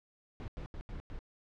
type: noise bursts at uneven times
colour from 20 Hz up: brown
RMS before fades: -42 dBFS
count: 5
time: 0.4-0.48 / 0.57-0.66 / 0.74-0.81 / 0.89-1 / 1.1-1.19 s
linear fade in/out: 0 ms
effects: low-pass 4000 Hz 12 dB/octave